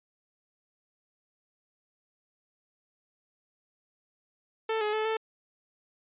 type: tone with pitch steps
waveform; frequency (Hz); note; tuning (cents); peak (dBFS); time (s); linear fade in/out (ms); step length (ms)
sawtooth; 443.5 / 422.4 / 433.9 / 442.4; A4 / G#4 / A4 / A4; +14 / +29 / -24 / +9; -23; 4.69-5.17; 5; 120
effects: resampled to 8000 Hz